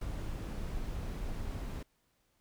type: noise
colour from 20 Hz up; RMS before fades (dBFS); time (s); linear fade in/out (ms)
brown; -38; 0.01-1.83; 5
effects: pink hiss -75 dBFS RMS until 2.4 s